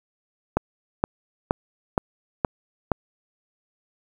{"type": "click train", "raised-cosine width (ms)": 1, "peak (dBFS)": -5, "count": 6, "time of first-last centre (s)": [0.57, 2.917], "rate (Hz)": 2.13, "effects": ["7-bit"]}